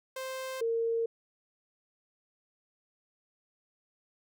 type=tone pair in turn; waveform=sawtooth / sine; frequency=523.3 / 458.9 Hz; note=C5 / A#4; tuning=0 / -27 cents; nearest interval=major second; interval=227 cents; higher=first; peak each=-32 / -27 dBFS; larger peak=second; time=0.16-0.61 / 0.61-1.06 s; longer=neither; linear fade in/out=5 ms; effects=none